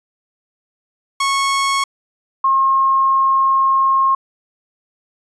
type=tone pair in turn; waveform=sawtooth / sine; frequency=1100 / 1074.3 Hz; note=C#6 / C6; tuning=-14 / +45 cents; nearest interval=unison; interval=41 cents; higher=first; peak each=-11 dBFS; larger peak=neither; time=1.2-1.84 / 2.44-4.15 s; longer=second; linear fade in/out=5 ms; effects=resampled to 22050 Hz